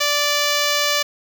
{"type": "tone with notch filter", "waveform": "5% pulse", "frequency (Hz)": 585, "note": "D5", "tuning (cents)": -7, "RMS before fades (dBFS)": -19, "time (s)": [0, 1.03], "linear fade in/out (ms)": 10, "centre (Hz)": 8700, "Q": 1.6, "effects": ["7-bit"]}